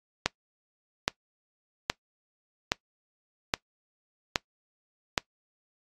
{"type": "click train", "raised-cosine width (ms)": 0.2, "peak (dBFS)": -5, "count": 7, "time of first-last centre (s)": [0.26, 5.178], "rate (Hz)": 1.22, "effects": ["noise-tail reverb RT60 0.1 s tail -23 dB re dry", "AAC 32 kbps"]}